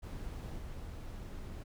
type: noise with level steps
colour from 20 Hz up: brown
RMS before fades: -42 / -44 dBFS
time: 0.02-1.64 s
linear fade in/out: 20 ms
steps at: 0.58 s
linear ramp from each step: 5 ms
effects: none